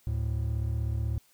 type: tone pair together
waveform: triangle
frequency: 73.8 / 110 Hz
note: D2 / A2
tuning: +9 / 0 cents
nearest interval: perfect fifth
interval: 691 cents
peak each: -28 dBFS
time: 0.07-1.18 s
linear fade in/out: 0 ms
effects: white hiss -64 dBFS RMS until 1.33 s